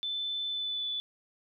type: tone with pitch glide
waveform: sine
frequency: 3520 to 3474 Hz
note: A7 to A7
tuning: 0 to -23 cents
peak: -31 dBFS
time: 0.03-1 s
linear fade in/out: 0 ms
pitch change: -23 cents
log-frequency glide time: 0.48-0.87 s
effects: none